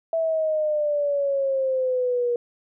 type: exponential sweep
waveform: sine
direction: down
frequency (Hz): 659.3 to 477.1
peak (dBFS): -20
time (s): 0.13-2.36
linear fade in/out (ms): 2
effects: none